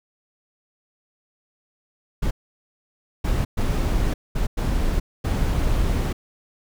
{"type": "noise bursts at uneven times", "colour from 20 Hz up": "brown", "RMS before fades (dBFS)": -21, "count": 6, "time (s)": [[2.22, 2.31], [3.24, 3.45], [3.57, 4.14], [4.35, 4.47], [4.57, 5], [5.24, 6.13]], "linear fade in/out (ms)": 10, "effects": []}